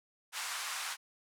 pink band-pass noise, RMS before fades -39 dBFS, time 0.32-0.97 s, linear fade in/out 50 ms, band 940 to 11000 Hz, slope 24 dB/octave, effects none

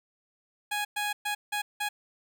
15% pulse tone bursts at uneven times, 830.6 Hz, G#5, in tune, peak -22 dBFS, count 5, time 0.71-0.85 / 0.96-1.13 / 1.25-1.35 / 1.52-1.62 / 1.8-1.89 s, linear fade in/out 10 ms, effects none

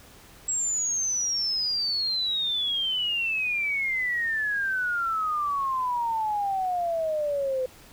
sine exponential sweep, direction down, 7720 to 507 Hz, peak -24 dBFS, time 0.48-7.66 s, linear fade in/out 5 ms, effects pink hiss -51 dBFS RMS until 7.92 s

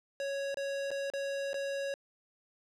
square tone with dropouts, 554.4 Hz, C#5, in tune, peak -34 dBFS, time 0.2-1.94 s, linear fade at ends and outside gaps 1 ms, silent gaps 0.544-0.571 / 0.906-0.914 / 1.101-1.136 / 1.532-1.542 s, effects low-pass 7000 Hz 12 dB/octave + 12-bit

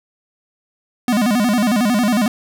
square tone with vibrato, 225.4 Hz, A3, 42 cents sharp, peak -14 dBFS, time 1.08-2.28 s, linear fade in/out 2 ms, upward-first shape square, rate 11 Hz, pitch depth 160 cents each way, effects none

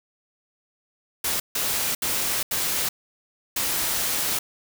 white noise bursts at uneven times, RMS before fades -25 dBFS, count 5, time 1.24-1.4 / 1.55-1.95 / 2.02-2.43 / 2.51-2.89 / 3.56-4.39 s, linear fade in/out 5 ms, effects none

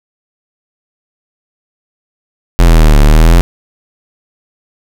square linear two-way sweep, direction down then up, 43.65 to 36 to 43.65 Hz, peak -3 dBFS, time 2.59-3.41 s, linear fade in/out 0 ms, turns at 3 s, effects none

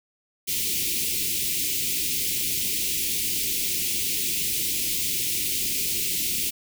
white band-stop noise, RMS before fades -26 dBFS, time 0.47-6.51 s, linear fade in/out 20 ms, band 420 to 2200 Hz, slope 48 dB/octave, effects none

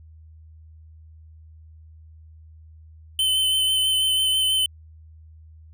square tone with vibrato, 3056 Hz, G7, 45 cents flat, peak -19 dBFS, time 3.19-4.66 s, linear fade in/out 2 ms, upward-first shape sine, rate 6.1 Hz, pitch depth 14 cents each way, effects added 79 Hz sine -44 dBFS peak until 5.73 s

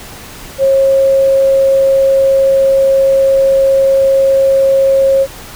sine tone, 541 Hz, C#5, 42 cents flat, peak -6 dBFS, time 0.58-5.27 s, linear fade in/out 50 ms, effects pink hiss -31 dBFS RMS until 5.55 s

